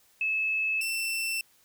sine / sawtooth tone pair in turn, 2600 / 2681 Hz, E7 / E7, -24 / +29 cents, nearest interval minor second, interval 53 cents, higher second, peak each -25 / -25 dBFS, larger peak neither, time 0.21-0.81 / 0.81-1.41 s, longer neither, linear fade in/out 2 ms, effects white hiss -63 dBFS RMS until 1.64 s

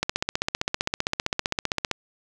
click train, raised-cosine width 0.2 ms, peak -6 dBFS, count 30, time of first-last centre 0.03-1.913 s, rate 15.4 Hz, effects none

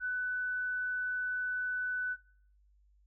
sine tone, 1496 Hz, F#6, 19 cents sharp, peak -31 dBFS, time 0-2.17 s, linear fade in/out 50 ms, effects noise-tail reverb RT60 0.6 s tail -22 dB re dry + added 50 Hz sine -63 dBFS peak until 3.06 s

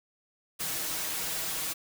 white noise with comb filter, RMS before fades -33 dBFS, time 0.59-1.74 s, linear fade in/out 20 ms, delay 6.3 ms, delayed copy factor +0.7, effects none

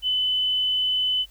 sine tone, 3014 Hz, F#7, 31 cents sharp, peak -20 dBFS, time 0.02-1.26 s, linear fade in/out 50 ms, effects added 50 Hz sine -50 dBFS peak until 1.3 s + white hiss -58 dBFS RMS until 1.3 s

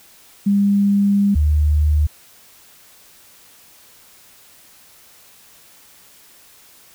sine tone pair in turn, 200.9 / 75.25 Hz, G3 / D2, +43 / +43 cents, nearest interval octave + perfect fourth, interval 1700 cents, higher first, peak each -12 dBFS, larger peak neither, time 0.46-1.35 / 1.35-2.07 s, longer first, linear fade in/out 10 ms, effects white hiss -48 dBFS RMS until 6.94 s

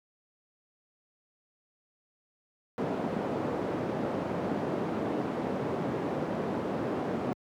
white band-pass noise, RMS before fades -32 dBFS, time 2.78-7.33 s, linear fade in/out 0 ms, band 140 to 490 Hz, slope 12 dB/octave, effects high-pass 80 Hz 12 dB/octave

